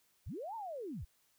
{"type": "linear two-way sweep", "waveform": "sine", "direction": "up then down", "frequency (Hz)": [41.07, 935, 41.07], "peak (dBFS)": -40, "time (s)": [0.26, 1.05], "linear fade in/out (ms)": 10, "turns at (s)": 0.55, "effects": ["white hiss -73 dBFS RMS until 1.38 s"]}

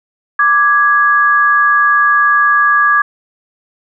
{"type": "tone pair together", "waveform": "sine", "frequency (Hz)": [1174.7, 1662.7], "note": ["D6", "G#6"], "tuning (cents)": [0, 2], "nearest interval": "tritone", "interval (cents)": 602, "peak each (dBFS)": -10, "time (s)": [0.39, 3.02], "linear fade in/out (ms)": 5, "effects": []}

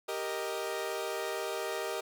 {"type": "chord", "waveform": "sawtooth", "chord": "Eb major", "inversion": "first", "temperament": "equal", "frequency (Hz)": [392, 466.2, 622.3], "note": ["G4", "Bb4", "Eb5"], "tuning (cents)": [0, 0, 0], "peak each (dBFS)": -34, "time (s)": [0.08, 2.01], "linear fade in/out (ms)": 10, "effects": []}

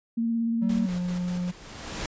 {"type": "tone with vibrato", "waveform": "sine", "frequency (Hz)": 230.1, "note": "A#3", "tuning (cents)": -22, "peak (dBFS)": -23, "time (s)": [0.17, 0.86], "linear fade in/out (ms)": 10, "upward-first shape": "sine", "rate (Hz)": 17, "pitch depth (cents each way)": 16}
{"type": "tone with pitch glide", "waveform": "triangle", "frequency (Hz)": [190, 178.3], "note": ["F#3", "F3"], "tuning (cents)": [46, 36], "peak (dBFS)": -24, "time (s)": [0.61, 1.52], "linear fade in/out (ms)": 20, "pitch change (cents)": -110, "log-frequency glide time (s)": [0.84, 0.92]}
{"type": "noise with tremolo", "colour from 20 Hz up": "pink", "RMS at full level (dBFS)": -41, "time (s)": [0.69, 1.51], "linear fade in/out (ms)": 5, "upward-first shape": "square", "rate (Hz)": 5.1, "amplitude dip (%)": 45}
{"type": "noise with exponential growth", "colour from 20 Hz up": "pink", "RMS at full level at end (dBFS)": -31, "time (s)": [0.86, 2.06], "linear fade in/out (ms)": 2, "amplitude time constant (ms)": 260}
{"effects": ["resampled to 16000 Hz"]}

